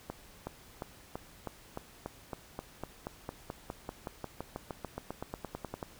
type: accelerating click train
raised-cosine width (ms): 1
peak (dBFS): -23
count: 30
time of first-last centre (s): 0.1-5.828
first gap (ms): 370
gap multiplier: 0.95
effects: pink hiss -56 dBFS RMS until 5.99 s

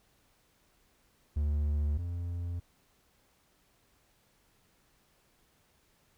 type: tone pair in turn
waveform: triangle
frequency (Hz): 73.8 / 86.77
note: D2 / F2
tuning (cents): +9 / -11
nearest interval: minor third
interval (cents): 280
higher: second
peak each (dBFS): -25 / -31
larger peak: first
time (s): 1.36-1.98 / 1.98-2.6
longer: neither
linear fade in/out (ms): 10
effects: pink hiss -69 dBFS RMS until 6.17 s

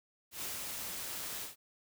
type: noise with ADSR envelope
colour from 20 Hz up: white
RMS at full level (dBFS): -39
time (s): 0.31-1.56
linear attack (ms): 110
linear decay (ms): 140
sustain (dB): -2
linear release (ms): 140
effects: none

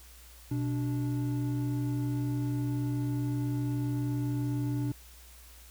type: tone pair together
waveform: triangle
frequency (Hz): 123.9 / 291.5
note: B2 / D4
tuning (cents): +6 / -13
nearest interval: octave + minor third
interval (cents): 1481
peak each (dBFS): -28 / -31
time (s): 0.51-4.92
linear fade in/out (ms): 5
effects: added 60 Hz sine -52 dBFS peak until 5.7 s + white hiss -55 dBFS RMS until 5.7 s

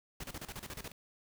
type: noise with tremolo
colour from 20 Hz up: pink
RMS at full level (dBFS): -43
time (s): 0.2-0.92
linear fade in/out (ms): 5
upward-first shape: square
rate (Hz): 14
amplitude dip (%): 80
effects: none

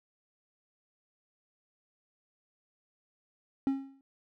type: tone with exponential decay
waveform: triangle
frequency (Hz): 271.3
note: C#4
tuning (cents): -37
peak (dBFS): -21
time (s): 3.67-4.01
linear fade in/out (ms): 1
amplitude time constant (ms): 72
effects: none

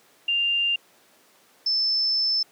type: tone pair in turn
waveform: sine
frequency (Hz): 2794 / 5274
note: F7 / E8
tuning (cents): 0 / 0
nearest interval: major seventh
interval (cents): 1100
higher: second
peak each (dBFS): -20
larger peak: neither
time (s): 0.28-0.76 / 1.66-2.43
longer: second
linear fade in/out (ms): 5
effects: pink hiss -57 dBFS RMS until 2.51 s + high-pass 300 Hz 12 dB/octave

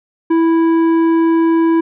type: tone with tanh clipping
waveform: sine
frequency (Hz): 329.2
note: E4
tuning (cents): -2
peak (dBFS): -11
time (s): 0.3-1.81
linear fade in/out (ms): 10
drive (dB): 10
effects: none

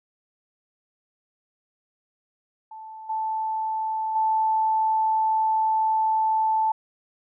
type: tone with level steps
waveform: sine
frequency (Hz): 878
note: A5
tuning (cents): -4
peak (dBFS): -37 / -24 / -19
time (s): 2.71-6.72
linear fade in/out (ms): 5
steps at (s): 3.09 / 4.15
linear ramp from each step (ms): 10
effects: none

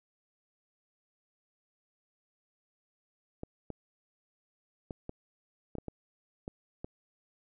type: clicks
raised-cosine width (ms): 2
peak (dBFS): -25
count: 9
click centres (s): 3.434 / 3.703 / 4.908 / 5.094 / 5.753 / 5.784 / 5.883 / 6.479 / 6.845
effects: none

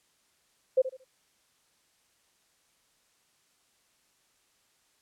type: tone with echo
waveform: sine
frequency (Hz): 520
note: C5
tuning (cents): -11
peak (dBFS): -18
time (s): 0.77-0.82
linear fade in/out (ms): 10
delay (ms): 75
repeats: 3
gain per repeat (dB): -12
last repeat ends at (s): 1.045
effects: white hiss -69 dBFS RMS until 5.01 s + low-pass 10000 Hz 12 dB/octave

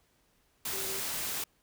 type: tone in noise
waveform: sine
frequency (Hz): 386.7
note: G4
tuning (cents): -24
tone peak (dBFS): -42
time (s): 0.73-1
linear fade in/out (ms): 5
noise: white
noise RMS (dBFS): -35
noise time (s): 0.65-1.44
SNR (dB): -10
effects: pink hiss -70 dBFS RMS until 1.62 s

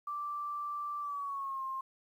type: tone with pitch glide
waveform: sine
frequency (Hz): 1172 to 1062.4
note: D6 to C6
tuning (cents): -4 to +26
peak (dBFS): -35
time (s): 0.07-1.81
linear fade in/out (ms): 5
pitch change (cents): -170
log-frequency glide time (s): 1-1.63
effects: 11-bit

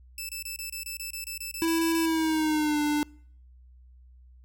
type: tone bursts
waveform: 10% pulse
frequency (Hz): 2637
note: E7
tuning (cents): 0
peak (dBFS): -25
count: 14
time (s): 0.18-2.058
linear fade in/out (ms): 2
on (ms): 110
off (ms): 26
type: tone with pitch glide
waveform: square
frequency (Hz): 329.6 to 297.1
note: E4 to D4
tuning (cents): 0 to +20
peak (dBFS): -24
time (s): 1.62-3.03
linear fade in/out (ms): 0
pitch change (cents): -180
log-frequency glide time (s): 1.99-2.8
effects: noise-tail reverb RT60 0.6 s tail -26 dB re dry + added 62 Hz sine -50 dBFS peak until 4.44 s

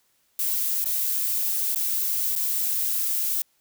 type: noise with dropouts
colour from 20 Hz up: violet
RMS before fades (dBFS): -25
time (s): 0.39-3.42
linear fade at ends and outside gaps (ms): 2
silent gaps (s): 0.843-0.857 / 1.748-1.758 / 2.354-2.361
effects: white hiss -67 dBFS RMS until 3.6 s

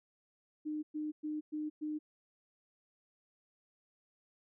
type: tone bursts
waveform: sine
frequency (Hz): 304.3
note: D#4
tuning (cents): -38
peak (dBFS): -35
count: 5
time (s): 0.65-1.99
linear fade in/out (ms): 20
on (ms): 180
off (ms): 110
effects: none

